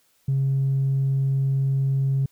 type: tone with tanh clipping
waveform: triangle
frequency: 135.7 Hz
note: C#3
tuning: 36 cents flat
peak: -19 dBFS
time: 0.28-2.26 s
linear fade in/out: 5 ms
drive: 5 dB
effects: white hiss -64 dBFS RMS until 2.31 s